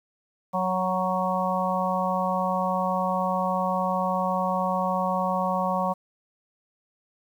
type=harmonic tone with a mistuned harmonic; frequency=185 Hz; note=F#3; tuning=in tune; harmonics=1 / 3 / 4 / 5 / 6; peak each=-29 / -29 / -29 / -29 / -29 dBFS; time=0.53-5.94 s; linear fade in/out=20 ms; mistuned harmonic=5; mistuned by=+16 cents; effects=9-bit